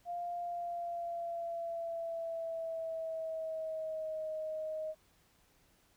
sine tone with pitch glide, 698.5 to 625.9 Hz, F5 to D#5, 0 to +10 cents, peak -36 dBFS, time 0.05-4.95 s, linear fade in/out 50 ms, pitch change -190 cents, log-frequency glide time 0.4-4.3 s, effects pink hiss -69 dBFS RMS until 5.96 s

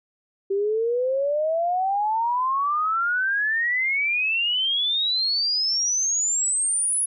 sine exponential sweep, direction up, 386.7 to 10548 Hz, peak -20 dBFS, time 0.5-7.06 s, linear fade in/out 10 ms, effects none

